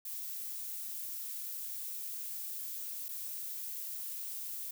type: noise with dropouts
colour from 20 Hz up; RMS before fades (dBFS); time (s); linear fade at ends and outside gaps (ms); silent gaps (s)
violet; -41; 0.05-4.71; 5; 3.084-3.089
effects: none

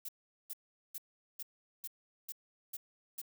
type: noise bursts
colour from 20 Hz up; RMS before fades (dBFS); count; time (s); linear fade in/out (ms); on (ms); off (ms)
violet; -42; 8; 0.05-3.216; 5; 37; 410
effects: none

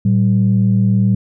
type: tone pair together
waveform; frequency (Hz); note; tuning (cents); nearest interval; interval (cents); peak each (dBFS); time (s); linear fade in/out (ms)
sine; 113.4 / 192.15; A#2 / G3; -47 / -34; major sixth; 913; -12; 0.05-1.15; 5
effects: tanh soft clip ceiling -4 dBFS

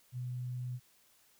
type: tone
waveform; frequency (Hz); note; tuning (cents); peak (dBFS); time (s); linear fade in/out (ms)
sine; 124.7; B2; +17; -36; 0.12-0.8; 50
effects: white hiss -67 dBFS RMS until 1.39 s

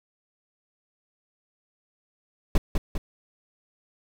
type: noise with echo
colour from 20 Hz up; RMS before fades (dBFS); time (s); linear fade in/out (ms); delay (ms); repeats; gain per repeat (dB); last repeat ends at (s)
brown; -17; 2.55-2.58; 2; 200; 2; -5; 2.98
effects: none

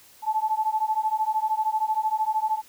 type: beating tone pair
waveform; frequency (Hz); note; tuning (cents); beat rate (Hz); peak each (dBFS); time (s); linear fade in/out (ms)
sine; 863 / 876; A5 / A5; -34 / -8; 13; -25; 0.22-2.62; 50
effects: white hiss -53 dBFS RMS until 2.68 s

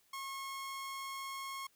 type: tone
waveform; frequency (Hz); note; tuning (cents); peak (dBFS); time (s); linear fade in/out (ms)
sawtooth; 1086; C#6; -36; -37; 0.13-1.67; 5
effects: white hiss -71 dBFS RMS until 1.75 s

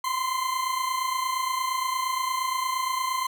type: tone pair together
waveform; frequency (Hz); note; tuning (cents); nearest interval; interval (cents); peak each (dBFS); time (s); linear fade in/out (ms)
40% pulse; 1017.9 / 1046.5; C6 / C6; -48 / 0; unison; 48; -29 / -26; 0.04-3.27; 5
effects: none

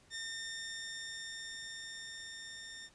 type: tone with level ramp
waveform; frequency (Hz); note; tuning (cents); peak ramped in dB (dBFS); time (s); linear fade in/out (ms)
15% pulse; 1816; A#6; -46; -33 to -40; 0.1-2.9; 50
effects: pink hiss -65 dBFS RMS until 2.94 s + resampled to 22050 Hz

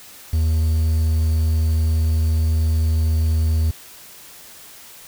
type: tone with quantisation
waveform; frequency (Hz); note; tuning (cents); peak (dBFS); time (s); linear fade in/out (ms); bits
triangle; 79.7; D#2; +42; -13; 0.33-3.71; 5; 7
effects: white hiss -42 dBFS RMS until 5.07 s

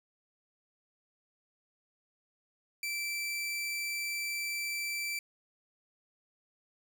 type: tone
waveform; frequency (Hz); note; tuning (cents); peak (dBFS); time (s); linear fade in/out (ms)
sawtooth; 2333; D7; -12; -30; 2.83-5.19; 2
effects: none

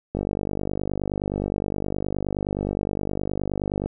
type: click train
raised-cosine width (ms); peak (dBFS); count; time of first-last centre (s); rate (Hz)
2; -12; 185; 0.15-3.86; 49.6
effects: none

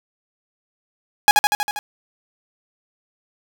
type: tone with echo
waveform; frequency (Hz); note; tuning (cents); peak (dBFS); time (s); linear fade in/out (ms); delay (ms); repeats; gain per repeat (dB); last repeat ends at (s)
sawtooth; 830; G#5; -1; -3; 1.28-1.31; 0; 80; 6; -3; 1.79
effects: none

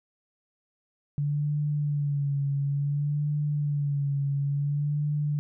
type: tone with vibrato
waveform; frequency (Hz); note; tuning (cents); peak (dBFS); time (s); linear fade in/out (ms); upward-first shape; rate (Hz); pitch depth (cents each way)
sine; 144.1; D3; -33; -24; 1.18-5.39; 0; sine; 0.57; 48
effects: none

